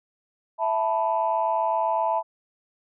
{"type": "chord", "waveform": "sine", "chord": "E suspended fourth", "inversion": "none", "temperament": "equal", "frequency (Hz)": [659.3, 880, 987.8], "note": ["E5", "A5", "B5"], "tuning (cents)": [0, 0, 0], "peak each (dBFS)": [-25, -24, -26], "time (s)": [0.58, 2.23], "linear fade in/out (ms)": 50, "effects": ["tanh soft clip ceiling -12 dBFS"]}